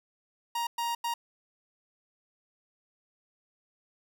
45% pulse tone bursts at uneven times, 939 Hz, A#5, 12 cents sharp, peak -29 dBFS, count 3, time 0.55-0.67 / 0.78-0.95 / 1.04-1.14 s, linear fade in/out 5 ms, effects none

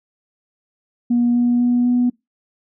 sine tone with pitch steps, 240 / 241.8 / 243.6 / 245.5 Hz, B3 / B3 / B3 / B3, -49 / -36 / -24 / -10 cents, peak -12 dBFS, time 1.1-2.1 s, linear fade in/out 10 ms, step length 250 ms, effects noise-tail reverb RT60 0.2 s tail -25 dB re dry + tanh soft clip ceiling -9 dBFS

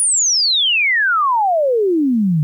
sine exponential sweep, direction down, 9956 to 144.7 Hz, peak -12 dBFS, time 0-2.43 s, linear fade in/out 0 ms, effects 9-bit

